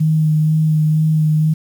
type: tone with vibrato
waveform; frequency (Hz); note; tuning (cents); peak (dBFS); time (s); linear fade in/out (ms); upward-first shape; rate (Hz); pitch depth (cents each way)
sine; 155.7; D#3; +2; -11; 0-1.54; 10; sine; 2.1; 16
effects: 7-bit